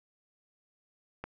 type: click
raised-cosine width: 0.5 ms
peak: -23 dBFS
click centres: 1.24 s
effects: none